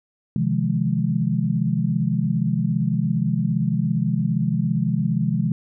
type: chord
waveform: sine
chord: F minor seventh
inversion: second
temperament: just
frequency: 130.96 / 157.15 / 174.61 / 209.5 Hz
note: C3 / Eb3 / F3 / Ab3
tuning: +2 / +18 / 0 / +15 cents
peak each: -24 dBFS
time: 0.36-5.52 s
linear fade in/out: 2 ms
effects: none